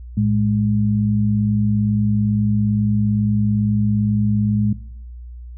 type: tone pair together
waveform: sine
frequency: 110 / 207.7 Hz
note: A2 / G#3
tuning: 0 / 0 cents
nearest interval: major seventh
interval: 1100 cents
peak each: -17 dBFS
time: 0.17-4.73 s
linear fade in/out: 5 ms
effects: noise-tail reverb RT60 0.7 s tail -18 dB re dry + added 60 Hz sine -32 dBFS peak until 5.57 s